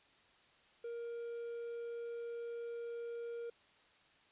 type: tone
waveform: triangle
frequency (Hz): 469.2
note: A#4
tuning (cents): +11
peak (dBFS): -39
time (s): 0.84-3.5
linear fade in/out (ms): 5
effects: white hiss -67 dBFS RMS until 4.31 s + resampled to 8000 Hz